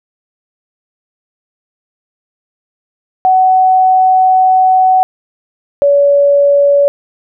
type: tone pair in turn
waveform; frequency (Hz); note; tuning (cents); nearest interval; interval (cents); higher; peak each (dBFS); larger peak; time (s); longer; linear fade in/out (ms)
sine; 749 / 568.1; F#5 / C#5; +21 / +42; perfect fourth; 479; first; -5 / -5; neither; 3.25-5.03 / 5.82-6.88; first; 0
effects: none